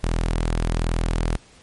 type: tone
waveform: sawtooth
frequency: 41.2 Hz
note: E1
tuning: in tune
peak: -16 dBFS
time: 0.03-1.37 s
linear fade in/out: 10 ms
effects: pink hiss -51 dBFS RMS until 1.62 s + MP3 48 kbps